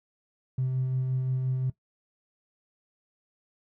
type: tone with tremolo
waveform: triangle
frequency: 129.6 Hz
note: C3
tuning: 16 cents flat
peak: -20 dBFS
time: 0.58-1.7 s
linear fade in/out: 5 ms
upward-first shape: sine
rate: 5.7 Hz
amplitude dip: 40%
effects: noise-tail reverb RT60 0.1 s tail -20 dB re dry + tanh soft clip ceiling -22 dBFS